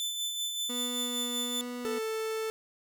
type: tone with tremolo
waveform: sawtooth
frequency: 3520 Hz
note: A7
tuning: in tune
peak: -27 dBFS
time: 0-1.61 s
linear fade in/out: 0 ms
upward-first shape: sine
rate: 5.2 Hz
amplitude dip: 40%
type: tone with vibrato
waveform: 30% pulse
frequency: 244.2 Hz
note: B3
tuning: 19 cents flat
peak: -33 dBFS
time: 0.69-1.99 s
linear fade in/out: 10 ms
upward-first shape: sine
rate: 1.2 Hz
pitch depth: 8 cents each way
type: tone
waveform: 45% pulse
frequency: 441.3 Hz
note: A4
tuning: 5 cents sharp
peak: -31 dBFS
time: 1.85-2.5 s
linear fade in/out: 0 ms
effects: none